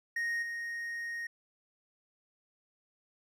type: tone with level steps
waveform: triangle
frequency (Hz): 1864.7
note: A#6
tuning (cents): 0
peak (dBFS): -29 / -34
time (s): 0.16-1.27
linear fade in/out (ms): 5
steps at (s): 0.42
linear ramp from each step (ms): 10
effects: none